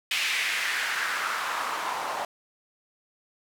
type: noise with band-pass filter sweep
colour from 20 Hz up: white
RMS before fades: -29 dBFS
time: 0.11-2.25 s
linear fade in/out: 2 ms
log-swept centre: 2600 to 790 Hz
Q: 2.4
effects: none